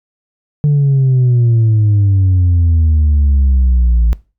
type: exponential sweep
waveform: sine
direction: down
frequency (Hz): 148.8 to 55.6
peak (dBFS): -5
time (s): 0.64-4.13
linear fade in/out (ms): 0
effects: noise-tail reverb RT60 0.3 s tail -21 dB re dry + tanh soft clip ceiling -6 dBFS